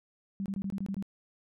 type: tone bursts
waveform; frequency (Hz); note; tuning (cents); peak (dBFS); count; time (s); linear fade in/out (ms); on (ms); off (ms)
sine; 195.8; G3; -2; -31; 8; 0.4-1.025; 0; 58; 23
effects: none